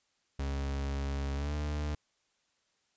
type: tone with pitch glide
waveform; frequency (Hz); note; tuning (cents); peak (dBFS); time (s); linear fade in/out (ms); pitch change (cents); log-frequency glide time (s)
40% pulse; 69.3 to 74.27; C#2 to D2; 0 to +20; -31; 0.39-1.95; 5; +120; 1.34-1.54
effects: white hiss -75 dBFS RMS until 2.96 s + resampled to 16000 Hz